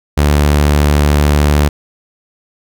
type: tone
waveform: sawtooth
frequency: 73.42 Hz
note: D2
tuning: in tune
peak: -4 dBFS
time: 0.17-1.69 s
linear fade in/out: 10 ms
effects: none